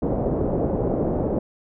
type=low-pass noise; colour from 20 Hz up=white; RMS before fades=-23 dBFS; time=0.02-1.39 s; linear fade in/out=5 ms; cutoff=570 Hz; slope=24 dB/octave; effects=none